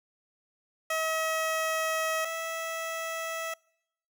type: tone pair in turn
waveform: 15% pulse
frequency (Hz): 640 / 653.8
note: D#5 / E5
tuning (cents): +49 / -14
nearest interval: unison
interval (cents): 37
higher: second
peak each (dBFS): -21 / -26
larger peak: first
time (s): 0.9-2.25 / 2.25-3.54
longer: first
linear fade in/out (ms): 5
effects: noise-tail reverb RT60 0.8 s tail -26 dB re dry